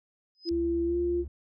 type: tone with exponential growth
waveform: sine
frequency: 5040 Hz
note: D#8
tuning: 21 cents sharp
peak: -33 dBFS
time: 0.35-0.49 s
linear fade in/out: 0 ms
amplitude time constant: 30 ms
type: tone with pitch glide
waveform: sine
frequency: 338.4 to 348.1 Hz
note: E4 to F4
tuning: +45 to -6 cents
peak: -25 dBFS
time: 0.45-1.25 s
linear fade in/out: 50 ms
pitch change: +49 cents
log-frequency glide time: 0.85-0.97 s
type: tone with vibrato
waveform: triangle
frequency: 69.3 Hz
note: C#2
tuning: in tune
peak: -34 dBFS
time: 0.51-1.28 s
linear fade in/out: 5 ms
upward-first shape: sine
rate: 8.2 Hz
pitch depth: 75 cents each way
effects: none